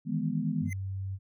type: chord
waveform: sine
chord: E major seventh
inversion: third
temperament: equal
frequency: 155.56 / 164.81 / 207.7 / 246.9 Hz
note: D#3 / E3 / G#3 / B3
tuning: 0 / 0 / 0 / 0 cents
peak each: -33 dBFS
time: 0.05-0.71 s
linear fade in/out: 50 ms
type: tone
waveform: sine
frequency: 96.3 Hz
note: G2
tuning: 30 cents flat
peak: -32 dBFS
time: 0.6-1.19 s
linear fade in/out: 50 ms
type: tone with exponential growth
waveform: square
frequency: 2062 Hz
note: C7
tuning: 26 cents flat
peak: -34 dBFS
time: 0.65-0.73 s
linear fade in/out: 2 ms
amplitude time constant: 16 ms
effects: none